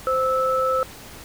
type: tone pair together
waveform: sine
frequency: 520 / 1310.3 Hz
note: C5 / E6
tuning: -11 / -11 cents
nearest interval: octave + major third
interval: 1600 cents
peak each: -21 dBFS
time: 0.07-0.83 s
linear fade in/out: 0 ms
effects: pink hiss -41 dBFS RMS until 1.24 s